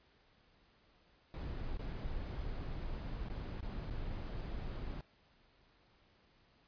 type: noise with dropouts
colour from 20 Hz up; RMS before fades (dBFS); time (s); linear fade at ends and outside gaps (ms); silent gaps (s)
brown; -41; 1.34-5.01; 1; 1.773-1.792 / 3.286-3.299 / 3.607-3.628 / 3.9-3.908
effects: pink hiss -69 dBFS RMS until 6.67 s + resampled to 11025 Hz